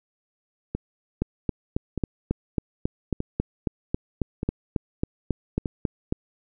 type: two click trains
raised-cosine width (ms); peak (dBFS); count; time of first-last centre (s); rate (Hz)
3; -14 / -10; 5 / 19; 0.75-5.658 / 1.22-6.125; 0.815 / 3.67
effects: none